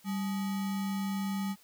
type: tone with sample-and-hold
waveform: sine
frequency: 196 Hz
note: G3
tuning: in tune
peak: -30 dBFS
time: 0.04-1.56 s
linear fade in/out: 50 ms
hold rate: 1050 Hz
effects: white hiss -61 dBFS RMS until 1.63 s